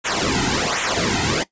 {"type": "noise with flanger", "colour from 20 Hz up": "pink", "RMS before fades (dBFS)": -20, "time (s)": [0.04, 1.44], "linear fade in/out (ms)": 20, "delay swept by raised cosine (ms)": [0.2, 1.8], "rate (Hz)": 1.3, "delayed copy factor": -0.95, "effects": ["noise-tail reverb RT60 0.1 s tail -18 dB re dry", "resampled to 16000 Hz"]}